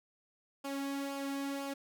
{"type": "tone with flanger", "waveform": "sawtooth", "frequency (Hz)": 277.2, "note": "C#4", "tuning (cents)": 0, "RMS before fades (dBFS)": -38, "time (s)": [0.64, 1.74], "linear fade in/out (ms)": 10, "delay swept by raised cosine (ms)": [0.5, 2.2], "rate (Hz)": 2, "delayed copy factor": -0.55, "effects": []}